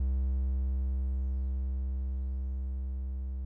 triangle tone with level ramp, 65.41 Hz, C2, in tune, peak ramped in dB -24 to -31 dBFS, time 0-3.45 s, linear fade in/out 5 ms, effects none

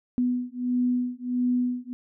sine beating tone pair, 246.9 / 248.4 Hz, B3 / B3, 0 / +10 cents, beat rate 1.5 Hz, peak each -26 dBFS, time 0.18-1.93 s, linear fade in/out 0 ms, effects none

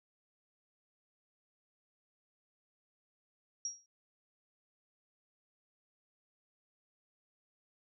sine tone with exponential decay, 5660 Hz, F8, 22 cents sharp, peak -32 dBFS, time 3.65-3.86 s, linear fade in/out 2 ms, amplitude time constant 44 ms, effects none

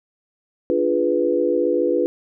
sine chord, D diminished seventh, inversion none, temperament equal with one note detuned, 293.7 / 348.2 / 415.3 / 493.9 Hz, D4 / F4 / Ab4 / Cb5, 0 / -5 / 0 / 0 cents, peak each -24 / -21 / -24 / -20 dBFS, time 0.7-2.06 s, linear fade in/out 0 ms, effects none

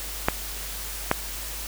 clicks, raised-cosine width 0.5 ms, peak -3 dBFS, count 2, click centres 0.285 / 1.114 s, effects added 50 Hz sine -37 dBFS peak until 1.67 s + white hiss -35 dBFS RMS until 1.67 s

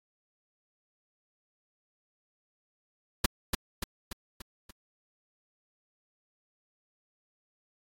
pink noise with echo, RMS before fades -23 dBFS, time 3.24-3.26 s, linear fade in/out 5 ms, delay 290 ms, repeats 5, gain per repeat -5 dB, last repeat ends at 4.71 s, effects AAC 48 kbps

